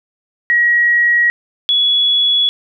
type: tone pair in turn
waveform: sine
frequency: 1905 / 3385 Hz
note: A#6 / G#7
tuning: +37 / +32 cents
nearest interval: minor seventh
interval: 995 cents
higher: second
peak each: -9 / -10 dBFS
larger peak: first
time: 0.5-1.3 / 1.69-2.49 s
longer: neither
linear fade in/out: 0 ms
effects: none